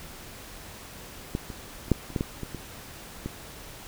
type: clicks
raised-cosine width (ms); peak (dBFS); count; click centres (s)
3; -14 / -24 / -29 / -6 / -29 / -13 / -13 / -20 / -22 / -18; 10; 1.351 / 1.502 / 1.882 / 1.917 / 2.103 / 2.162 / 2.209 / 2.433 / 2.547 / 3.26
effects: pink hiss -44 dBFS RMS until 3.87 s